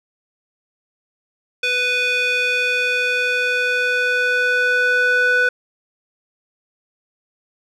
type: tone with band-pass filter sweep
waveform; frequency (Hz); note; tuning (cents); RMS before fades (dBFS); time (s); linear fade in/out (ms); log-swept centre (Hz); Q
square; 496.1; B4; +8; -18; 1.63-5.49; 5; 2700 to 1500; 2.6
effects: none